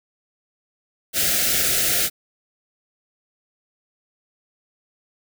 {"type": "band-stop noise", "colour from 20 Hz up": "white", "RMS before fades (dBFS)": -20, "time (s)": [1.13, 2.1], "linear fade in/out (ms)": 50, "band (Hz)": [750, 1300], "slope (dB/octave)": 96, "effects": []}